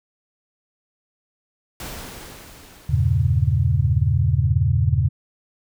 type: noise with exponential decay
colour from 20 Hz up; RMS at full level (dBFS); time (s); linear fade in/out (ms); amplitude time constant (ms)
pink; -32; 1.8-4.47; 2; 580
type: chord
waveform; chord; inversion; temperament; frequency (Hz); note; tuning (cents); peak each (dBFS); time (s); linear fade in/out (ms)
sine; E diminished seventh; none; equal with one note detuned; 81.37 / 98 / 116.54 / 138.59; E2 / G2 / Bb2 / Db3; -22 / 0 / 0 / 0; -21; 2.89-5.09; 10
effects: none